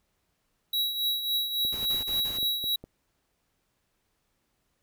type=tone with tremolo; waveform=square; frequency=3878 Hz; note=B7; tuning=32 cents flat; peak=-24 dBFS; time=0.73-2.76 s; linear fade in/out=5 ms; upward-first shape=triangle; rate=3.6 Hz; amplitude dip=65%
type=clicks; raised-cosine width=2 ms; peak=-29 dBFS; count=11; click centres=1.65 / 1.742 / 1.829 / 1.946 / 2.008 / 2.093 / 2.305 / 2.386 / 2.429 / 2.641 / 2.84 s
type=noise bursts; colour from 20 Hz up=pink; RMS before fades=-43 dBFS; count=4; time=1.72-2.382 s; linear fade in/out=10 ms; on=140 ms; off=34 ms
effects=pink hiss -75 dBFS RMS until 4.82 s